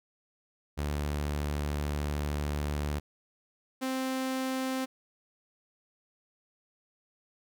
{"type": "tone pair in turn", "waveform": "sawtooth", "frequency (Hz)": [73.42, 261.6], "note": ["D2", "C4"], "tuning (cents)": [0, 0], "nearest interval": "octave + minor seventh", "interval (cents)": 2200, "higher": "second", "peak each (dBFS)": -26, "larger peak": "neither", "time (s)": [[0.77, 3], [3.81, 4.86]], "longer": "first", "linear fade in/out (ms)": 20, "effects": []}